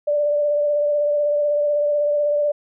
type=tone with vibrato; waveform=sine; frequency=587.3 Hz; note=D5; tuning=in tune; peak=-16 dBFS; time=0.07-2.52 s; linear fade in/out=10 ms; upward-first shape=triangle; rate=16 Hz; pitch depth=26 cents each way; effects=none